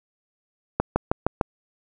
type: accelerating click train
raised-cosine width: 1 ms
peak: -5 dBFS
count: 5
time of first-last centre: 0.8-1.412 s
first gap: 160 ms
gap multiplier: 0.97
effects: none